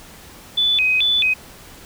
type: tone with vibrato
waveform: sine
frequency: 2960 Hz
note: F#7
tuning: in tune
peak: -14 dBFS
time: 0.57-1.34 s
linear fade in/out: 10 ms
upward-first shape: square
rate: 2.3 Hz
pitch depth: 280 cents each way
effects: pink hiss -42 dBFS RMS until 1.85 s